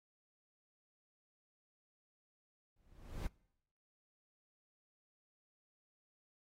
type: noise with exponential growth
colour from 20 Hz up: brown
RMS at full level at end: -36 dBFS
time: 2.76-3.27 s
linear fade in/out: 5 ms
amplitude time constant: 110 ms
effects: noise-tail reverb RT60 0.8 s tail -24 dB re dry + AAC 48 kbps